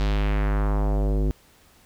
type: tone with low-pass filter sweep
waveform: square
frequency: 51 Hz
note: G#1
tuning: 31 cents flat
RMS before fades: -22 dBFS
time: 0-1.31 s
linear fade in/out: 0 ms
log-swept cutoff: 4500 to 350 Hz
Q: 1.6
effects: pink hiss -56 dBFS RMS until 1.85 s